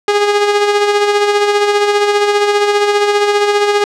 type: tone with tremolo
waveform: sawtooth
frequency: 411.2 Hz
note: G#4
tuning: 17 cents flat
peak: -4 dBFS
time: 0.08-3.84 s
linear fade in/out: 2 ms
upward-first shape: sine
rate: 15 Hz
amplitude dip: 45%
effects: low-pass 6000 Hz 12 dB/octave